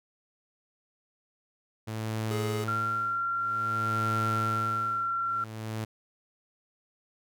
sawtooth tone with tremolo, 110 Hz, A2, in tune, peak -25 dBFS, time 1.87-5.85 s, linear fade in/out 10 ms, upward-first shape sine, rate 0.53 Hz, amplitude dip 95%
square tone, 420 Hz, G#4, 19 cents sharp, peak -33 dBFS, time 2.31-2.64 s, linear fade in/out 0 ms
sine tone with pitch glide, 1375 to 1364.7 Hz, F6 to F6, -27 to -40 cents, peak -27 dBFS, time 2.68-5.44 s, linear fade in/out 2 ms, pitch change -13 cents, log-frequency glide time 3.84-4.4 s
effects none

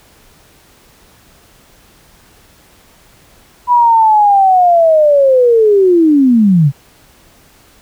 sine linear sweep, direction down, 987.8 to 130.81 Hz, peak -5 dBFS, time 3.67-6.72 s, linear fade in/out 50 ms, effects pink hiss -46 dBFS RMS until 7.81 s

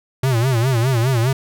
square tone with vibrato, 123.47 Hz, B2, in tune, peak -15 dBFS, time 0.23-1.33 s, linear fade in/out 5 ms, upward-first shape sine, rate 4.9 Hz, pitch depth 160 cents each way, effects none

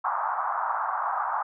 white band-pass noise, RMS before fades -28 dBFS, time 0.04-1.43 s, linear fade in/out 10 ms, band 740 to 1300 Hz, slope 48 dB/octave, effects none

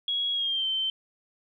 sine tone with pitch glide, 3322 to 3100 Hz, G#7 to G7, 0 to -20 cents, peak -25 dBFS, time 0.08-0.9 s, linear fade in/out 2 ms, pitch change -120 cents, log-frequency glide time 0.33-0.67 s, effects 11-bit

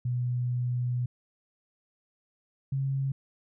sine tone pair in turn, 123.3 / 135.78 Hz, B2 / C#3, -2 / -35 cents, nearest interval major second, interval 167 cents, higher second, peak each -26 dBFS, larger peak neither, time 0.05-1.06 / 2.72-3.12 s, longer first, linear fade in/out 5 ms, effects none

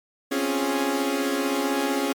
sawtooth chord, Db major seventh, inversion third, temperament equal, 261.6 / 277.2 / 349.2 / 415.3 Hz, C4 / Db4 / F4 / Ab4, 0 / 0 / 0 / 0 cents, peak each -27 / -21 / -27 / -25 dBFS, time 0.31-2.13 s, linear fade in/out 10 ms, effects MP3 96 kbps

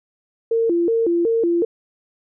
sine tone with vibrato, 395.4 Hz, G4, 15 cents sharp, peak -15 dBFS, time 0.51-1.65 s, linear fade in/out 5 ms, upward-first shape square, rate 2.7 Hz, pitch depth 250 cents each way, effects none

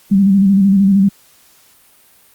sine tone with vibrato, 196 Hz, G3, in tune, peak -7 dBFS, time 0.11-1.09 s, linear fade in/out 10 ms, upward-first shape square, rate 13 Hz, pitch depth 43 cents each way, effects white hiss -49 dBFS RMS until 2.34 s + Opus 48 kbps

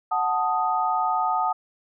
sine chord, D# diminished, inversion first, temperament equal, 740 / 880 / 1244.5 Hz, F#5 / A5 / D#6, 0 / 0 / 0 cents, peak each -25 / -25 / -25 dBFS, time 0.11-1.53 s, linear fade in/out 10 ms, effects none

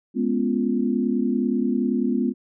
sine chord, C# dominant seventh, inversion second, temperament equal with one note detuned, 209.2 / 246.9 / 277.2 / 349.2 Hz, G#3 / B3 / C#4 / E#4, +13 / 0 / 0 / 0 cents, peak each -25 / -22 / -28 / -28 dBFS, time 0.14-2.34 s, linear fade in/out 50 ms, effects none

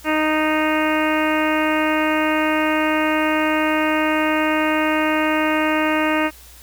harmonic tone, 309.6 Hz, D#4, 9 cents flat, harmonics 1 / 2 / 3 / 4 / 5 / 6 / 7 / 8 / 9, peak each -20 / -23 / -25 / -26 / -27 / -28 / -28 / -29 / -30 dBFS, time 0.04-6.31 s, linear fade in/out 50 ms, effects added 60 Hz sine -45 dBFS peak until 6.62 s + white hiss -45 dBFS RMS until 6.62 s

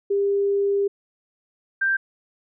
sine tone pair in turn, 400 / 1576.2 Hz, G4 / G6, +35 / +9 cents, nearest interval 2 octaves, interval 2374 cents, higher second, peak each -18 dBFS, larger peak neither, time 0.1-0.88 / 1.81-1.97 s, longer first, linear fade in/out 10 ms, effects none

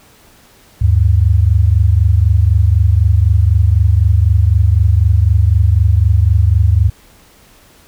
sine tone pair together, 76.7 / 100.67 Hz, D#2 / G2, -24 / +47 cents, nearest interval perfect fourth, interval 471 cents, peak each -10 dBFS, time 0.81-6.9 s, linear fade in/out 10 ms, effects pink hiss -46 dBFS RMS until 7.87 s

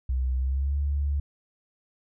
sine tone with pitch glide, 64 to 71.42 Hz, C2 to D2, -38 to -48 cents, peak -23 dBFS, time 0.09-1.2 s, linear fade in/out 5 ms, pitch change +190 cents, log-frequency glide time 0.37-0.77 s, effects none

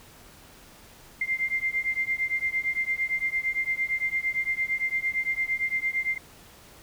sine beating tone pair, 2093 / 2101.8 Hz, C7 / C7, 0 / +7 cents, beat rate 8.8 Hz, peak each -28 dBFS, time 1.21-6.18 s, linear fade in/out 5 ms, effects pink hiss -51 dBFS RMS until 6.82 s

